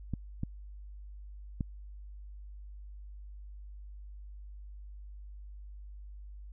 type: clicks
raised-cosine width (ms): 5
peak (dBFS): -20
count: 3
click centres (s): 0.137 / 0.434 / 1.608
effects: added 50 Hz sine -44 dBFS peak until 6.52 s